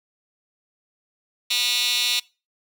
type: tone with high-pass filter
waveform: 15% pulse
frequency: 244.1 Hz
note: B3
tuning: 20 cents flat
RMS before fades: -22 dBFS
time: 1.5-2.2 s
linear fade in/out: 10 ms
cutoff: 3400 Hz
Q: 4.9
effects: noise-tail reverb RT60 0.3 s tail -23 dB re dry